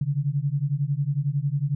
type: beating tone pair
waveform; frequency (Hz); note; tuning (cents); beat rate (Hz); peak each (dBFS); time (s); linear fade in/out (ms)
sine; 136.9 / 147.9; C#3 / D3; -21 / +13; 11; -25 / -25; 0.01-1.75; 5
effects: none